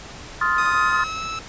sine chord, F dominant seventh, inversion second, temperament just, 1047.7 / 1257.2 / 1396.9 / 1746.1 Hz, C6 / Eb6 / F6 / A6, +2 / +18 / 0 / -14 cents, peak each -23 dBFS, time 0.41-1.04 s, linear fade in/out 5 ms
click train, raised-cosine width 0.5 ms, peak -23 dBFS, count 30, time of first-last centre 0.57-1.007 s, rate 66.4 Hz
sawtooth tone with pitch glide, 1244.5 to 1309.4 Hz, D#6 to E6, 0 to -12 cents, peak -23 dBFS, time 0.58-1.39 s, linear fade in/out 2 ms, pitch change +88 cents, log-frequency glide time 0.71-1.25 s
effects pink hiss -38 dBFS RMS until 1.48 s + resampled to 16000 Hz

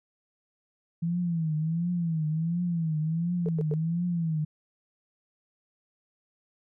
sine tone with vibrato, 164.81 Hz, E3, in tune, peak -25 dBFS, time 1.02-4.45 s, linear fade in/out 10 ms, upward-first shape triangle, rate 1.4 Hz, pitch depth 140 cents each way
sine tone bursts, 440.9 Hz, A4, 4 cents sharp, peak -29 dBFS, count 3, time 3.46-3.738 s, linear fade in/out 0 ms, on 26 ms, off 100 ms
effects none

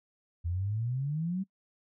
sine exponential sweep, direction up, 82.41 to 196 Hz, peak -29 dBFS, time 0.44-1.44 s, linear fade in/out 20 ms, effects noise-tail reverb RT60 0.1 s tail -25 dB re dry

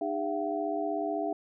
sine tone cluster, 304.3 / 402.5 / 677 / 753 Hz, D#4 / G4 / E5 / F#5, -38 / +46 / +46 / +30 cents, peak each -34 / -35 / -32 / -37 dBFS, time 0.01-1.33 s, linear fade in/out 5 ms, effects none

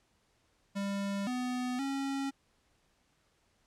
square tone with pitch steps, 198.9 / 249.8 / 273.9 Hz, G3 / B3 / C#4, +25 / +20 / -21 cents, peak -33 dBFS, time 0.75-2.31 s, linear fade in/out 20 ms, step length 520 ms, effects pink hiss -72 dBFS RMS until 3.66 s + low-pass 9000 Hz 12 dB/octave

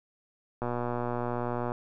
click train, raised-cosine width 1 ms, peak -18 dBFS, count 134, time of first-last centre 0.62-1.719 s, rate 121 Hz, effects none

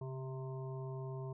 harmonic tone with a mistuned harmonic, 131.3 Hz, C3, 6 cents sharp, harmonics 1 / 3 / 5 / 7 / 8, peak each -41 / -47 / -53 / -56 / -57 dBFS, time 0.01-1.33 s, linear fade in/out 5 ms, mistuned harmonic 1, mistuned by +32 cents, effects none

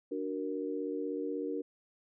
sine chord, D augmented, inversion none, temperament equal, 293.7 / 370 / 466.2 Hz, D4 / F#4 / A#4, 0 / 0 / 0 cents, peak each -37 / -39 / -37 dBFS, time 0.11-1.62 s, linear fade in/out 10 ms, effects none

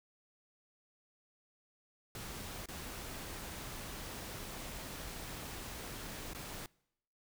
pink noise with dropouts, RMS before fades -45 dBFS, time 2.15-6.66 s, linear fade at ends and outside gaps 1 ms, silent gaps 2.658-2.686 / 6.334-6.348 s, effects noise-tail reverb RT60 0.8 s tail -25 dB re dry

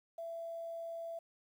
sine tone with quantisation, 667 Hz, E5, 20 cents sharp, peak -40 dBFS, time 0.18-1.19 s, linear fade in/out 5 ms, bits 11, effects none

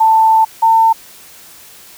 sine tone pair in turn, 887 / 900.4 Hz, A5 / A5, +14 / +40 cents, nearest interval unison, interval 26 cents, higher second, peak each -6 dBFS, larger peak neither, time 0-0.45 / 0.62-0.93 s, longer first, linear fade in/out 10 ms, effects white hiss -39 dBFS RMS until 1.97 s

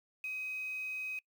sine tone with quantisation, 2524 Hz, D#7, 24 cents sharp, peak -36 dBFS, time 0.24-1.19 s, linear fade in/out 2 ms, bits 9, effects noise-tail reverb RT60 0.1 s tail -25 dB re dry

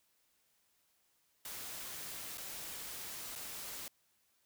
white noise with dropouts, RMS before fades -45 dBFS, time 1.45-3.88 s, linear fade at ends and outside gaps 2 ms, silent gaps 2.374-2.38 / 3.354-3.358 s, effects white hiss -75 dBFS RMS until 4.45 s

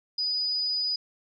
sine tone, 4957 Hz, D#8, 7 cents flat, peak -25 dBFS, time 0.18-0.96 s, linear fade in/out 5 ms, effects none

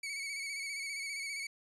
sawtooth tone with vibrato, 2240 Hz, C#7, 18 cents sharp, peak -34 dBFS, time 0.03-1.47 s, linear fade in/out 5 ms, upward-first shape square, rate 15 Hz, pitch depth 37 cents each way, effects resampled to 24000 Hz

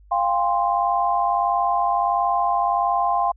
sine chord, F suspended second, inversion none, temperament equal with one note detuned, 698.5 / 800 / 1046.5 Hz, F5 / G5 / C6, 0 / +35 / 0 cents, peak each -22 dBFS, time 0.11-3.32 s, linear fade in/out 10 ms, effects added 50 Hz sine -47 dBFS peak until 3.36 s

